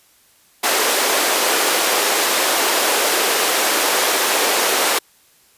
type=high-pass noise; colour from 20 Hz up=pink; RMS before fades=-17 dBFS; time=0.63-4.99 s; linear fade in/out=10 ms; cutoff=370 Hz; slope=24 dB/octave; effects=white hiss -54 dBFS RMS until 5.57 s + resampled to 32000 Hz